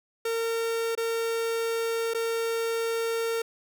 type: tone with dropouts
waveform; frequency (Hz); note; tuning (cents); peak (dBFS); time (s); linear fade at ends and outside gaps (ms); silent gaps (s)
45% pulse; 457.4; A#4; -33; -26; 0.25-3.42; 5; 0.952-0.975 / 2.137-2.146
effects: none